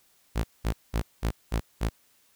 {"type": "tone bursts", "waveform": "sawtooth", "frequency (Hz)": 55.9, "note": "A1", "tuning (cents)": 28, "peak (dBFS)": -20, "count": 6, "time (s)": [0.35, 1.896], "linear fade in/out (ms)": 20, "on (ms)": 91, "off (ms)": 200, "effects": ["white hiss -64 dBFS RMS until 2.35 s"]}